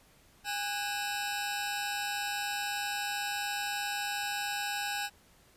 25% pulse tone cluster, 817 / 1491 / 2646 / 3823 Hz, G#5 / F#6 / E7 / A#7, -29 / +13 / +6 / +43 cents, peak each -31 / -36 / -36 / -38 dBFS, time 0.44-5.1 s, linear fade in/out 50 ms, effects pink hiss -62 dBFS RMS until 5.56 s + resampled to 32000 Hz

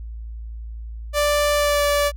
sawtooth tone with pitch glide, 587.3 to 579.2 Hz, D5 to D5, 0 to -24 cents, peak -13 dBFS, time 1.13-2.12 s, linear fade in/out 50 ms, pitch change -24 cents, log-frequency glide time 1.55-1.84 s, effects added 56 Hz sine -30 dBFS peak until 2.16 s

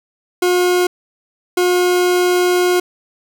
40% pulse tone pair in turn, 359 / 359 Hz, F4 / F4, +48 / +48 cents, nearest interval unison, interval 0 cents, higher neither, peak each -11 dBFS, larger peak neither, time 0.42-0.87 / 1.57-2.8 s, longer second, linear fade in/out 5 ms, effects none

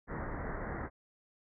pink low-pass noise, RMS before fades -39 dBFS, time 0.07-0.9 s, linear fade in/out 50 ms, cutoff 2000 Hz, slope 96 dB/octave, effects none

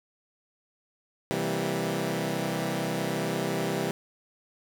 15% pulse chord, C dominant seventh, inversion none, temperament equal with one note detuned, 130.81 / 164.81 / 196 / 231.1 Hz, C3 / E3 / G3 / Bb3, 0 / 0 / 0 / -15 cents, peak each -28 / -25 / -26 / -30 dBFS, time 1.31-3.91 s, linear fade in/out 0 ms, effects none

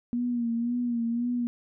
sine tone with vibrato, 237.7 Hz, A#3, 34 cents sharp, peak -25 dBFS, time 0.13-1.47 s, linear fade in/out 0 ms, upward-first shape sine, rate 1.9 Hz, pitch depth 50 cents each way, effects none

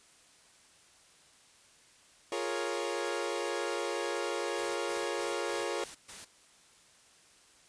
sawtooth chord, Bb minor seventh, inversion second, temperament equal, 349.2 / 415.3 / 466.2 / 554.4 Hz, F4 / Ab4 / Bb4 / Db5, 0 / 0 / 0 / 0 cents, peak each -34 dBFS, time 2.32-5.84 s, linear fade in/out 2 ms
white noise bursts, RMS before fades -46 dBFS, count 6, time 4.58-6.25 s, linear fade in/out 10 ms, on 170 ms, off 130 ms
effects white hiss -61 dBFS RMS until 7.68 s + resampled to 22050 Hz

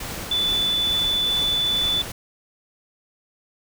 pink noise with tremolo, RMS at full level -31 dBFS, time 0-2.12 s, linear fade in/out 5 ms, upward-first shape triangle, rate 2.3 Hz, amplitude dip 25%
sine tone, 3486 Hz, A7, 17 cents flat, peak -19 dBFS, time 0.31-2.02 s, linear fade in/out 5 ms
effects none

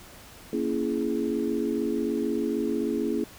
sine chord, A# half-diminished seventh, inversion none, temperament just, 233.1 / 279.7 / 335.6 / 419.5 Hz, A#3 / C#4 / E4 / G#4, 0 / +16 / +31 / +17 cents, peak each -30 dBFS, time 0.53-3.24 s, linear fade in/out 2 ms, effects pink hiss -48 dBFS RMS until 3.38 s

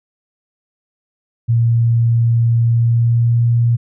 sine tone with pitch glide, 116.54 to 118.03 Hz, A#2 to A#2, 0 to +22 cents, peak -10 dBFS, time 1.48-3.77 s, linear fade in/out 20 ms, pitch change +22 cents, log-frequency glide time 2.67-3.44 s, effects none

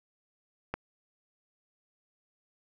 click, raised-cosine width 0.5 ms, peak -17 dBFS, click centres 0.74 s, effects 9-bit

